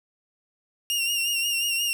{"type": "tone with vibrato", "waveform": "sawtooth", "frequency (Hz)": 2794, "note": "F7", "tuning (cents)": 0, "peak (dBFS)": -20, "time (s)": [0.9, 1.93], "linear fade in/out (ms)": 0, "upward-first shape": "sine", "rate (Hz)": 5.6, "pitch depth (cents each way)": 45, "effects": []}